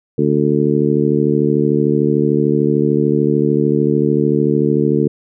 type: harmonic tone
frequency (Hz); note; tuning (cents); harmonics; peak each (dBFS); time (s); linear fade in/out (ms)
73.42; D2; 0; 2 / 3 / 4 / 5 / 6; -18 / -18 / -18 / -18 / -18; 0.18-5.08; 5
effects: none